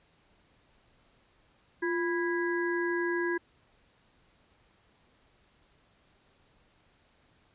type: harmonic tone with a mistuned harmonic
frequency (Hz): 329.6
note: E4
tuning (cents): 0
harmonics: 1 / 3 / 5 / 6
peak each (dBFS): -29 / -38 / -33 / -42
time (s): 1.82-3.38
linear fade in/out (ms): 10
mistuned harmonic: 1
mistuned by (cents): +91
effects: pink hiss -66 dBFS RMS until 7.54 s + resampled to 8000 Hz